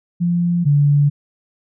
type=tone pair in turn; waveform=sine; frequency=173.5 / 144.37 Hz; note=F3 / D3; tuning=-11 / -29 cents; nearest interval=minor third; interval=318 cents; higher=first; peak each=-14 / -10 dBFS; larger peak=second; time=0.2-0.65 / 0.65-1.1 s; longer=neither; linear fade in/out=20 ms; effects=none